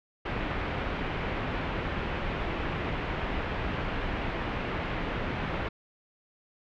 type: low-pass noise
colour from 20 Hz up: pink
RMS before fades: -32 dBFS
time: 0.25-5.69 s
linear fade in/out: 10 ms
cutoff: 2800 Hz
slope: 24 dB/octave
effects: none